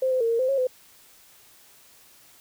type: tone with pitch steps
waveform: sine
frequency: 521 / 514 / 458.8 / 461.9 / 516 / 546 / 509 Hz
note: C5 / C5 / A#4 / A#4 / C5 / C#5 / C5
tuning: -7 / -31 / -28 / -16 / -24 / -26 / -48 cents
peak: -20 dBFS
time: 0.02-0.671 s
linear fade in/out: 5 ms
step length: 93 ms
effects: white hiss -54 dBFS RMS until 2.4 s